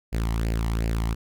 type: tone with flanger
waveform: sawtooth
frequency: 56.1 Hz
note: A1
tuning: 34 cents sharp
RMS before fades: -25 dBFS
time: 0.12-1.15 s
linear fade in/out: 20 ms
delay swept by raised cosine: 0.41 to 1.01 ms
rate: 2.7 Hz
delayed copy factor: +0.6
effects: none